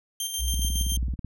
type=tone with tremolo; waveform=15% pulse; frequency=3161 Hz; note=G7; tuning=14 cents sharp; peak=-20 dBFS; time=0.2-0.97 s; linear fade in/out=2 ms; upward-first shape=square; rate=7.2 Hz; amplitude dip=45%
type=tone with vibrato; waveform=sine; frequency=60.7 Hz; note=B1; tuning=29 cents flat; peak=-24 dBFS; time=0.38-1.16 s; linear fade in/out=50 ms; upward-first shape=sine; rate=15 Hz; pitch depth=58 cents each way
type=click train; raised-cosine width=5 ms; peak=-22 dBFS; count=14; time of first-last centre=0.54-1.247 s; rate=18.4 Hz
effects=none